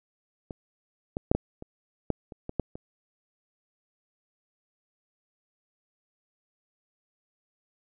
clicks, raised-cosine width 2 ms, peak -23 / -17 / -6 / -11 / -26 / -11 / -28 / -21 / -12 / -25 dBFS, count 10, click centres 0.508 / 1.169 / 1.315 / 1.35 / 1.624 / 2.103 / 2.322 / 2.494 / 2.597 / 2.755 s, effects none

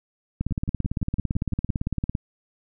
two click trains, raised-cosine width 5 ms, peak -19 / -12 dBFS, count 8 / 32, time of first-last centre 0.51-1.692 / 0.41-2.152 s, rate 5.92 / 17.8 Hz, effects none

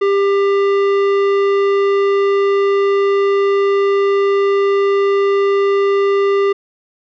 sine tone with tanh clipping, 397.6 Hz, G4, 25 cents sharp, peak -13 dBFS, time 0.01-6.53 s, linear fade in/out 10 ms, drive 14 dB, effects none

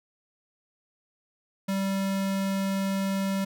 square tone, 194.5 Hz, G3, 13 cents flat, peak -26 dBFS, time 1.68-3.45 s, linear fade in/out 10 ms, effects none

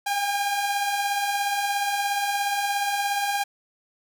sawtooth beating tone pair, 792 / 809 Hz, G5 / G#5, +18 / -46 cents, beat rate 17 Hz, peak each -28 / -20 dBFS, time 0.06-3.44 s, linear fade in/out 10 ms, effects none

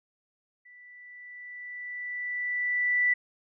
sine tone with level ramp, 1972 Hz, B6, 3 cents flat, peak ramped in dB -50 to -20 dBFS, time 0.65-3.14 s, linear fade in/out 10 ms, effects none

